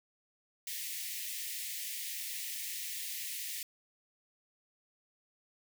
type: high-pass noise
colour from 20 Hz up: white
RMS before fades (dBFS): -40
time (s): 0.67-3.63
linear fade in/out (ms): 2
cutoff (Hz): 1800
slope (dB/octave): 96
effects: none